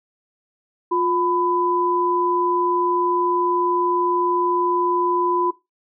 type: tone pair together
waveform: sine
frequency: 353.6 / 1000 Hz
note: F4 / B5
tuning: +22 / +21 cents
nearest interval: octave + tritone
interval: 1799 cents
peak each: -20 dBFS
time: 0.91-5.51 s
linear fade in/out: 10 ms
effects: noise-tail reverb RT60 0.2 s tail -18 dB re dry